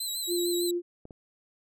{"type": "tone with vibrato", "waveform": "20% pulse", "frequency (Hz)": 3978, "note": "B7", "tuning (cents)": 12, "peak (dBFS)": -25, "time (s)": [0, 0.71], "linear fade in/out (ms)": 5, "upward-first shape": "sine", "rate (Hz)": 6.6, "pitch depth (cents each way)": 61}
{"type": "tone", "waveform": "sine", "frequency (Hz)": 349.2, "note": "F4", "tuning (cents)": 0, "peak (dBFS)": -26, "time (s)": [0.27, 0.82], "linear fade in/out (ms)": 50}
{"type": "clicks", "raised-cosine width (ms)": 2, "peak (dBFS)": -32, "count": 2, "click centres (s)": [1.054, 1.108]}
{"effects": []}